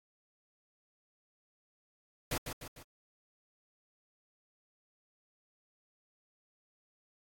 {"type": "noise with echo", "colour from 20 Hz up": "pink", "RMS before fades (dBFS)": -34, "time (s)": [2.31, 2.38], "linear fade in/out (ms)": 5, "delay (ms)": 150, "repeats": 3, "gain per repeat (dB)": -6, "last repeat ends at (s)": 2.83, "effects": ["AAC 64 kbps"]}